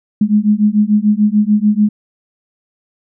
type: beating tone pair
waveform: sine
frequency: 206.6 / 213.4 Hz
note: G#3 / G#3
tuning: -9 / +47 cents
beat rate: 6.8 Hz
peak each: -12 dBFS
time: 0.21-1.89 s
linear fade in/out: 5 ms
effects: none